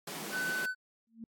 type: high-pass noise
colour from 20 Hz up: pink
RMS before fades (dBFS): -41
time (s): 0.07-0.66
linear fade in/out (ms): 5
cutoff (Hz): 150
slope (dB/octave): 96
type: tone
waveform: triangle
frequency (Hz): 1507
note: F#6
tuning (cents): +31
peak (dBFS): -30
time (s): 0.31-0.75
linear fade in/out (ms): 50
type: tone with exponential growth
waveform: sine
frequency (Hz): 226.9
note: A#3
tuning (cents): -47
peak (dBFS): -38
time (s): 1.07-1.24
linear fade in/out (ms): 2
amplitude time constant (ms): 36
effects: AAC 64 kbps